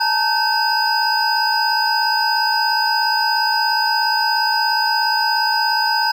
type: tone cluster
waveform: triangle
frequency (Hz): 858 / 915 / 1539 / 4953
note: A5 / A#5 / G6 / D#8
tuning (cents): -44 / -32 / -32 / -9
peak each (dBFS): -19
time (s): 0-6.12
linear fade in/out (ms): 10
effects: none